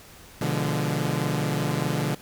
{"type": "chord", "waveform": "sawtooth", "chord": "B diminished seventh", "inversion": "none", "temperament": "equal with one note detuned", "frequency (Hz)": [123.47, 146.83, 171.61, 207.7], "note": ["B2", "D3", "F3", "Ab3"], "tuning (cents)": [0, 0, -30, 0], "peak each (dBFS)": [-26, -23, -26, -29], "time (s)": [0.41, 2.15], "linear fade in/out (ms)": 5, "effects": ["pink hiss -48 dBFS RMS until 2.21 s"]}